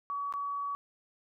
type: tone with dropouts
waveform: sine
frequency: 1134 Hz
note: C#6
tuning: 39 cents sharp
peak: -32 dBFS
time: 0.1-0.75 s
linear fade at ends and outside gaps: 0 ms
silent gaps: 0.325-0.338 s
effects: none